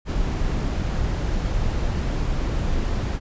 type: noise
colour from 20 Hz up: brown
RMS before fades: -23 dBFS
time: 0.05-3.2 s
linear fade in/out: 50 ms
effects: resampled to 16000 Hz